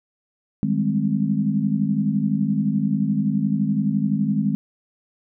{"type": "chord", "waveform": "sine", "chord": "Ab major seventh", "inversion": "second", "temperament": "equal", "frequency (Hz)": [155.56, 196, 207.7, 261.6], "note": ["Eb3", "G3", "Ab3", "C4"], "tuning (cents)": [0, 0, 0, 0], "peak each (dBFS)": [-25, -25, -21, -26], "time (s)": [0.63, 4.55], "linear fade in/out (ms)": 0, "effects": []}